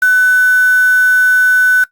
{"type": "tone with quantisation", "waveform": "sine", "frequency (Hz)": 1500, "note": "F#6", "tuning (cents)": 23, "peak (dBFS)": -6, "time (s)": [0.02, 1.84], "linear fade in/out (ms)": 5, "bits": 4, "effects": ["noise-tail reverb RT60 0.1 s tail -19 dB re dry", "Opus 48 kbps"]}